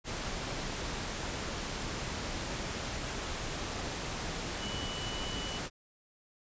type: tone in noise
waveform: sine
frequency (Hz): 2960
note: F#7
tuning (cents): 0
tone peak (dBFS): -41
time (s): 4.58-5.61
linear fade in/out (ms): 50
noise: pink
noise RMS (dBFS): -37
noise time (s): 0.04-5.7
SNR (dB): -7
effects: resampled to 16000 Hz